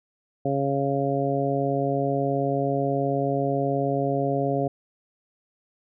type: harmonic tone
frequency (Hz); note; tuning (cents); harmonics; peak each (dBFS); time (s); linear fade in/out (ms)
138.59; C#3; 0; 1 / 2 / 3 / 4 / 5; -28 / -28 / -28 / -28 / -28; 0.45-4.68; 5
effects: none